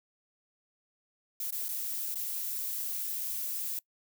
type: noise with dropouts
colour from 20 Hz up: violet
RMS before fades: -35 dBFS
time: 1.4-3.79 s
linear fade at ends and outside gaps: 2 ms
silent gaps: 1.507-1.524 / 1.684-1.689 / 2.144-2.156 s
effects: noise-tail reverb RT60 0.1 s tail -23 dB re dry